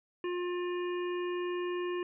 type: harmonic tone with a mistuned harmonic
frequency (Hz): 355.4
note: F4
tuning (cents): +30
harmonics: 1 / 3 / 5 / 7 / 8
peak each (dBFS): -32 / -42 / -46 / -49 / -50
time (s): 0.24-2.03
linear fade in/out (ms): 2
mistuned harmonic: 7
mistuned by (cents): -28
effects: none